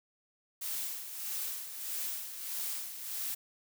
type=noise with tremolo; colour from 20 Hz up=blue; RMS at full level=-36 dBFS; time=0.61-3.35 s; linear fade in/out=10 ms; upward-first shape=sine; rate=1.6 Hz; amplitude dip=60%; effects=none